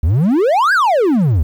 triangle exponential two-way sweep, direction up then down, 69.3 to 1670 to 69.3 Hz, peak -8 dBFS, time 0.03-1.43 s, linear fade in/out 5 ms, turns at 0.73 s, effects 8-bit

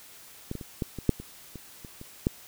clicks, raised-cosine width 3 ms, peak -19 / -22 / -26 / -15 / -22 / -7 / -26 / -27 / -29 / -29 / -10 dBFS, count 11, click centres 0.514 / 0.553 / 0.612 / 0.822 / 0.987 / 1.093 / 1.2 / 1.557 / 1.848 / 2.014 / 2.269 s, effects white hiss -50 dBFS RMS until 2.47 s

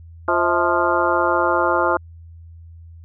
harmonic tone with a mistuned harmonic, 174.61 Hz, F3, in tune, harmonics 2 / 3 / 4 / 5 / 6 / 7 / 8, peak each -23 / -23 / -23 / -23 / -23 / -23 / -23 dBFS, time 0.28-1.97 s, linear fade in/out 2 ms, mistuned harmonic 4, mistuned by -120 cents, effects added 83 Hz sine -38 dBFS peak until 3.04 s

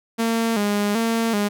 sawtooth tone with vibrato, 216.4 Hz, A3, 29 cents flat, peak -15 dBFS, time 0.18-1.49 s, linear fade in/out 20 ms, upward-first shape square, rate 1.3 Hz, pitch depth 91 cents each way, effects none

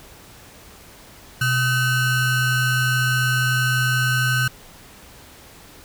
square ring-modulated tone, 698.5 Hz, F5, in tune, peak -15 dBFS, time 1.41-4.48 s, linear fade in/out 5 ms, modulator 825 Hz, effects pink hiss -45 dBFS RMS until 5.84 s

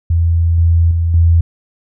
sine tone with level steps, 83.8 Hz, E2, 29 cents sharp, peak -9 / -7 / -11 / -6 dBFS, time 0.1-1.41 s, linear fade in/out 5 ms, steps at 0.58 / 0.91 / 1.14 s, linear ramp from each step 2 ms, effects none

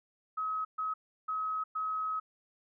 sine tone bursts at uneven times, 1276 Hz, D#6, 43 cents sharp, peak -31 dBFS, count 4, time 0.37-0.65 / 0.78-0.94 / 1.28-1.64 / 1.75-2.2 s, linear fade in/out 10 ms, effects none

